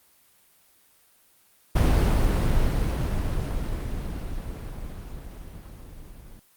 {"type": "noise with level ramp", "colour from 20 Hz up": "brown", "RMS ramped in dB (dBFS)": [-17, -45], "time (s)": [1.75, 6.4], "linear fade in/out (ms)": 10, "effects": ["white hiss -60 dBFS RMS until 6.56 s", "Opus 32 kbps"]}